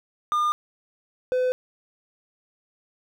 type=tone pair in turn; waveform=triangle; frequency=1209 / 506.4 Hz; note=D6 / B4; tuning=+50 / +43 cents; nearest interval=octave + minor third; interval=1507 cents; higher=first; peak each=-18 dBFS; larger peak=neither; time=0.32-0.52 / 1.32-1.52 s; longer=neither; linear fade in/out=0 ms; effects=none